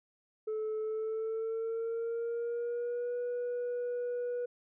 sine tone with pitch glide, 433.9 to 487 Hz, A4 to B4, -24 to -24 cents, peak -30 dBFS, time 0.47-4.46 s, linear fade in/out 10 ms, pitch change +200 cents, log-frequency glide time 0.8-3.16 s, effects tanh soft clip ceiling -31 dBFS

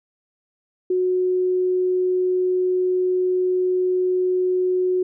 sine tone, 366.6 Hz, F#4, 16 cents flat, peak -17 dBFS, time 0.9-5.03 s, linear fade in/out 5 ms, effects none

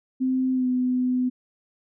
sine tone with pitch glide, 259 to 252.1 Hz, C4 to B3, -17 to +36 cents, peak -20 dBFS, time 0.2-1.3 s, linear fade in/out 20 ms, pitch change -47 cents, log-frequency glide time 0.53-0.67 s, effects none

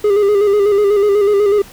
triangle tone with vibrato, 407.9 Hz, G#4, 31 cents flat, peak -7 dBFS, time 0.04-1.62 s, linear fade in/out 5 ms, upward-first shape square, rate 8.1 Hz, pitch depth 45 cents each way, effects pink hiss -39 dBFS RMS until 1.72 s

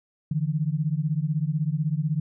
sine beating tone pair, 146.83 / 162.83 Hz, D3 / E3, 0 / -21 cents, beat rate 16 Hz, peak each -25 / -26 dBFS, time 0.31-2.2 s, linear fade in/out 5 ms, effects none

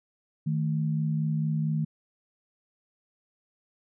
sine tone pair together, 155.56 / 220 Hz, D#3 / A3, 0 / 0 cents, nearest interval tritone, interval 600 cents, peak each -25 / -32 dBFS, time 0.46-1.85 s, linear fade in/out 10 ms, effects none

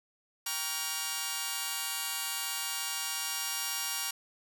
5% pulse chord, G half-diminished seventh, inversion none, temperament just, 784 / 940.8 / 1128.9 / 1411.2 Hz, G5 / Bb5 / Db6 / F6, 0 / +16 / +31 / +18 cents, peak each -29 / -27 / -27 / -27 dBFS, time 0.46-4.11 s, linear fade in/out 5 ms, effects none

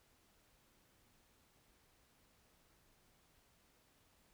silence, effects pink hiss -72 dBFS RMS until 4.33 s

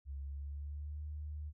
sine tone with pitch glide, 69.3 to 75.14 Hz, C#2 to D2, 0 to +40 cents, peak -40 dBFS, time 0.05-1.53 s, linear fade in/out 50 ms, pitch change +140 cents, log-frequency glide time 0.19-1.04 s, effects none

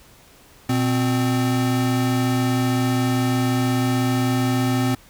square tone pair together, 121.51 / 258.2 Hz, B2 / C4, -28 / -23 cents, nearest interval octave + minor second, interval 1305 cents, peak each -22 / -21 dBFS, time 0.69-4.95 s, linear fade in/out 5 ms, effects pink hiss -50 dBFS RMS until 5.09 s

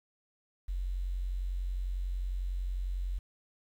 sine tone with quantisation, 45.52 Hz, F#1, 28 cents flat, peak -31 dBFS, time 0.68-3.19 s, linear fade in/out 10 ms, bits 10, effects none

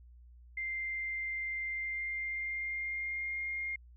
sine tone with pitch glide, 2093 to 2125 Hz, C7 to C7, 0 to +26 cents, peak -34 dBFS, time 0.57-3.76 s, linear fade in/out 5 ms, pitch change +26 cents, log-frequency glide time 1.67-3.41 s, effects added 60 Hz sine -53 dBFS peak until 3.96 s

